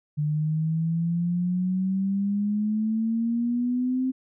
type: exponential sweep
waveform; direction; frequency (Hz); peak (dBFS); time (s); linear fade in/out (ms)
sine; up; 148.2 to 261.6; -22; 0.17-4.12; 20
effects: none